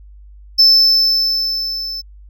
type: tone with level ramp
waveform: triangle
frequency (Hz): 5274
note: E8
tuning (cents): 0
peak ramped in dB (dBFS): -3 to -22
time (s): 0.58-2.02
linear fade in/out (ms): 20
effects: tanh soft clip ceiling 0 dBFS + added 50 Hz sine -37 dBFS peak until 2.29 s